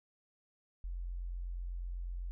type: tone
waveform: sine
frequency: 44.04 Hz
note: F1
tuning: 15 cents sharp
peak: -37 dBFS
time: 0.84-2.31 s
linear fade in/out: 0 ms
effects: none